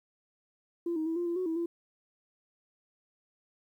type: tone with pitch steps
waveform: sine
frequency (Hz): 341.5 / 315 / 326.4 / 348.5 / 341.8 / 368.3 / 324.9 / 339.9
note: F4 / D#4 / E4 / F4 / F4 / F#4 / E4 / F4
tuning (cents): -39 / +21 / -17 / -4 / -37 / -8 / -25 / -47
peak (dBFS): -28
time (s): 0.86-1.66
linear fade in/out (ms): 5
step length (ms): 100
effects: tanh soft clip ceiling -25 dBFS + 11-bit